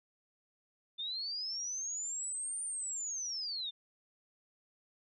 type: linear two-way sweep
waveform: sine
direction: up then down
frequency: 3538 to 9100 to 3538 Hz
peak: -36 dBFS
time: 0.98-3.71 s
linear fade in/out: 20 ms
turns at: 2.63 s
effects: none